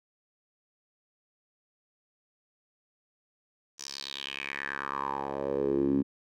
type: tone with band-pass filter sweep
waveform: 10% pulse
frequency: 69.3 Hz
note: C#2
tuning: in tune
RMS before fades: -32 dBFS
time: 3.78-6.03 s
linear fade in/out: 20 ms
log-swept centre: 6100 to 250 Hz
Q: 4.4
effects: none